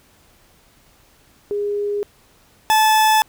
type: tone pair in turn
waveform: sine / 40% pulse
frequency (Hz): 410 / 868.8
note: G#4 / A5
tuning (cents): -22 / -22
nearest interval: octave + minor second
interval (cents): 1300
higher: second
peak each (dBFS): -19 / -11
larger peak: second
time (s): 1.51-2.03 / 2.7-3.22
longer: neither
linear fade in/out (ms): 0
effects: pink hiss -54 dBFS RMS until 3.28 s